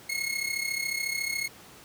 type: tone with amplitude modulation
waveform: sawtooth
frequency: 2167 Hz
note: C#7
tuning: 40 cents flat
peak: -22 dBFS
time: 0.09-1.48 s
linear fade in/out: 10 ms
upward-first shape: sine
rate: 34 Hz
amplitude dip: 70%
effects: pink hiss -50 dBFS RMS until 1.84 s + high-pass 100 Hz 12 dB/octave